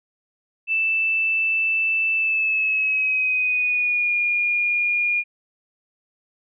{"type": "tone with pitch glide", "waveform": "sine", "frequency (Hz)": [2646, 2426], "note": ["E7", "D#7"], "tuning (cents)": [6, -44], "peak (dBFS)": -18, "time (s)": [0.67, 5.24], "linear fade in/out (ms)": 50, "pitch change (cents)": -150, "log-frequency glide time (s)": [2.15, 4.14], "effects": []}